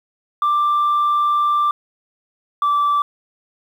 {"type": "tone pair in turn", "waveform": "sine", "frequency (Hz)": [1180, 1163.1], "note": ["D6", "D6"], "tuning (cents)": [8, -17], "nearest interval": "unison", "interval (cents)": 25, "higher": "first", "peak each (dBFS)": -12, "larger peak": "neither", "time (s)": [[0.42, 1.71], [2.62, 3.02]], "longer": "first", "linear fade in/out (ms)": 2, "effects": ["tanh soft clip ceiling -12 dBFS", "8-bit"]}